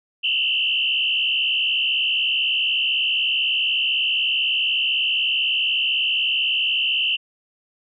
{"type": "tone with frequency modulation", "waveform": "sine", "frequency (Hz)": 2879, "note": "F#7", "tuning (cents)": -48, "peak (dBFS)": -18, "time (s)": [0.23, 7.17], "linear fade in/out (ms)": 20, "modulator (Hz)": 68, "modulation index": 3, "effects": []}